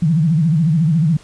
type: tone with vibrato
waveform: sine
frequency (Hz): 160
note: D#3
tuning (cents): +49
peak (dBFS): -11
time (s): 0.02-1.17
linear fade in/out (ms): 5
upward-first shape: sine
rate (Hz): 14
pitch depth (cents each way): 160
effects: pink hiss -45 dBFS RMS until 1.23 s + resampled to 22050 Hz